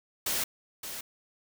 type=noise with echo; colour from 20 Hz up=white; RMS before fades=-30 dBFS; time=0.26-0.44 s; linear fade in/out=5 ms; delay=570 ms; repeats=1; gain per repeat=-9 dB; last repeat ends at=1.01 s; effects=none